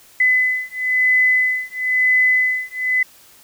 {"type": "beating tone pair", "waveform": "sine", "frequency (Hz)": [2013, 2014], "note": ["B6", "B6"], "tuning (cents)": [33, 33], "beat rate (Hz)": 1, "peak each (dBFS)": -17, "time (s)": [0.2, 3.03], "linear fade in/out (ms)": 5, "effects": ["white hiss -48 dBFS RMS until 3.43 s"]}